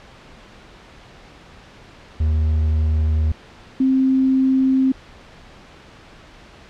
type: tone pair in turn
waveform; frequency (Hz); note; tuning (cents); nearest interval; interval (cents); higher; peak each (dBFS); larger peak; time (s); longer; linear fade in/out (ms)
triangle / sine; 77.78 / 263.6; D#2 / C4; 0 / +13; octave + major sixth; 2113; second; -13; neither; 2.2-3.32 / 3.8-4.92; neither; 5
effects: pink hiss -44 dBFS RMS until 6.69 s + low-pass 4000 Hz 12 dB/octave